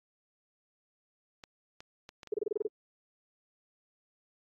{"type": "clicks", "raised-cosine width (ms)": 0.2, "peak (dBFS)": -29, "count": 5, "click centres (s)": [1.438, 1.805, 2.091, 2.232, 2.273]}
{"type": "tone bursts", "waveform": "sine", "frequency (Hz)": 420, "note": "G#4", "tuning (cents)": 19, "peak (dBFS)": -27, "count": 8, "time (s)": [2.32, 2.669], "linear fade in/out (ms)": 5, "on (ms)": 20, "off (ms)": 27}
{"effects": ["AAC 32 kbps"]}